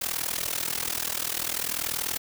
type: noise with amplitude modulation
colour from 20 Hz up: white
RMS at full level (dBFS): -26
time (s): 0.01-2.18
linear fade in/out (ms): 10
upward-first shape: sine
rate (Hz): 40.5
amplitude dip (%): 90
effects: none